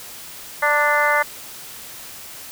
harmonic tone with a mistuned harmonic, 293.7 Hz, D4, in tune, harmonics 2 / 3 / 4 / 5 / 6 / 7, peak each -22 / -22 / -22 / -22 / -22 / -22 dBFS, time 0.62-1.23 s, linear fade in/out 10 ms, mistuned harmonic 3, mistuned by +22 cents, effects white hiss -37 dBFS RMS until 2.51 s

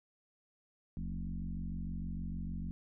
sine tone with frequency modulation, 116.54 Hz, A#2, in tune, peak -37 dBFS, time 0.97-2.71 s, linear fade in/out 0 ms, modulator 46.6 Hz, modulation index 2.4, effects none

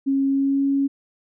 sine tone with pitch glide, 272.9 to 276.5 Hz, C#4 to C#4, -27 to -4 cents, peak -17 dBFS, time 0.06-0.88 s, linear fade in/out 20 ms, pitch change +23 cents, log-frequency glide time 0.27-0.64 s, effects none

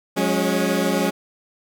20% pulse chord, F# suspended second, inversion none, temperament equal with one note detuned, 180.67 / 207.7 / 277.2 Hz, F#3 / G#3 / C#4, -41 / 0 / 0 cents, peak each -18 dBFS, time 0.16-1.11 s, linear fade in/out 20 ms, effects none

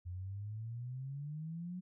sine exponential sweep, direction up, 87.31 to 185 Hz, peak -40 dBFS, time 0.05-1.81 s, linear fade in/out 20 ms, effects none

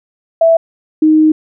sine tone pair in turn, 659.3 / 311.1 Hz, E5 / D#4, 0 / 0 cents, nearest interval octave + minor second, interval 1300 cents, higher first, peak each -5 dBFS, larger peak neither, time 0.41-0.57 / 1.02-1.32 s, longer second, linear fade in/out 5 ms, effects none

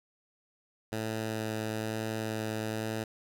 10% pulse tone with vibrato, 110 Hz, A2, in tune, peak -24 dBFS, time 0.92-3.04 s, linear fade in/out 5 ms, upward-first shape sine, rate 1.1 Hz, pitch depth 10 cents each way, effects none

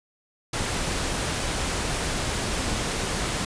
pink noise, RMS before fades -27 dBFS, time 0.53-3.45 s, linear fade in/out 5 ms, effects resampled to 22050 Hz

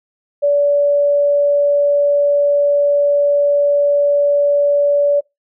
sine tone, 575 Hz, D5, 37 cents flat, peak -10 dBFS, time 0.42-5.21 s, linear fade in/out 20 ms, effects noise-tail reverb RT60 0.2 s tail -24 dB re dry

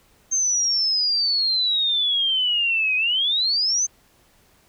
sine exponential two-way sweep, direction down then up, 6370 to 2489 to 6370 Hz, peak -18 dBFS, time 0.31-3.87 s, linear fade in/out 20 ms, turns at 2.96 s, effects pink hiss -58 dBFS RMS until 4.68 s

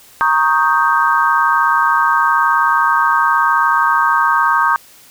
sine chord, Eb dominant seventh, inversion second, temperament equal with one note detuned, 932.3 / 1105.5 / 1244.5 / 1568 Hz, Bb5 / Db6 / Eb6 / G6, 0 / -5 / 0 / 0 cents, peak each -16 dBFS, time 0.21-4.76 s, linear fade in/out 0 ms, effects white hiss -44 dBFS RMS until 5.1 s

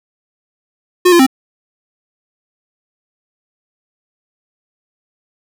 square tone with pitch steps, 360.5 / 345 / 263.5 Hz, F#4 / F4 / C4, -45 / -21 / +12 cents, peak -6 dBFS, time 1.05-1.266 s, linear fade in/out 10 ms, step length 72 ms, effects none

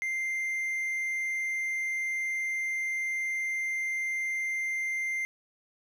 triangle tone, 2093 Hz, C7, in tune, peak -27 dBFS, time 0.02-5.25 s, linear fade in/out 0 ms, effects none

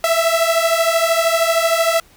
sawtooth beating tone pair, 656 / 669 Hz, E5 / E5, -9 / +25 cents, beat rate 13 Hz, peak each -13 / -13 dBFS, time 0.04-2 s, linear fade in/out 2 ms, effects pink hiss -50 dBFS RMS until 2.16 s

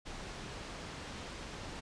pink low-pass noise, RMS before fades -45 dBFS, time 0.05-1.81 s, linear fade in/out 20 ms, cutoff 5800 Hz, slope 12 dB/octave, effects resampled to 22050 Hz

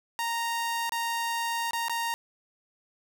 sawtooth tone with dropouts, 929 Hz, A#5, 6 cents flat, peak -24 dBFS, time 0.19-2.14 s, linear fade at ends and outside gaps 0 ms, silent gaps 0.894-0.921 / 1.709-1.733 / 1.883-1.896 s, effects none

